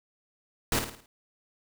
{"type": "noise with echo", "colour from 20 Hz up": "pink", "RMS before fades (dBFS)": -26, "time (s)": [0.72, 0.79], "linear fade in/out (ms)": 2, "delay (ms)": 54, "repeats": 5, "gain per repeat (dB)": -7, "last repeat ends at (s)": 1.06, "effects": []}